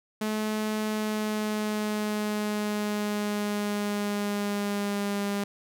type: tone with pitch glide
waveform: sawtooth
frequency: 215 to 201.8 Hz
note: A3 to G#3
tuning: -40 to -49 cents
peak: -23 dBFS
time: 0.21-5.44 s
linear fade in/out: 5 ms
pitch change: -109 cents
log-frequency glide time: 0.85-5.24 s
effects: none